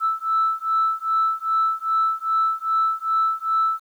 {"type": "beating tone pair", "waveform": "sine", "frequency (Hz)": [1316, 1318.5], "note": ["E6", "E6"], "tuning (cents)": [-3, 0], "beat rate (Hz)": 2.5, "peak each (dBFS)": -21, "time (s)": [0, 3.81], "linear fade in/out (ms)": 50, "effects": ["tanh soft clip ceiling -12 dBFS", "9-bit"]}